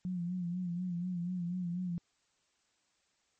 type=tone with vibrato; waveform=sine; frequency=177.4 Hz; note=F3; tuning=27 cents sharp; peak=-33 dBFS; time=0.05-1.98 s; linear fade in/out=0 ms; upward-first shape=sine; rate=4.1 Hz; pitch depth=63 cents each way; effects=white hiss -75 dBFS RMS until 3.39 s + MP3 32 kbps